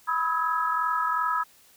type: chord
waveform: sine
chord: E major seventh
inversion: second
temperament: equal with one note detuned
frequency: 987.8 / 1275.8 / 1318.5 / 1661.2 Hz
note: B5 / D#6 / E6 / G#6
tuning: 0 / +43 / 0 / 0 cents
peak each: -28 / -26 / -32 / -32 dBFS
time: 0.07-1.44 s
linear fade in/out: 20 ms
effects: white hiss -57 dBFS RMS until 1.76 s